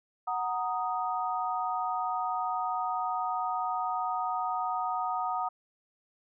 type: chord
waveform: sine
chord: D# minor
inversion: first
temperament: equal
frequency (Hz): 740 / 932.3 / 1244.5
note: F#5 / A#5 / D#6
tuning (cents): 0 / 0 / 0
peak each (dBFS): -32 / -34 / -33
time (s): 0.27-5.49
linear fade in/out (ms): 10
effects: none